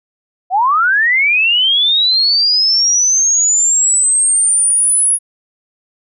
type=linear sweep; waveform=sine; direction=up; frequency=698.5 to 10480 Hz; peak=-9 dBFS; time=0.5-5.19 s; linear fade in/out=50 ms; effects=none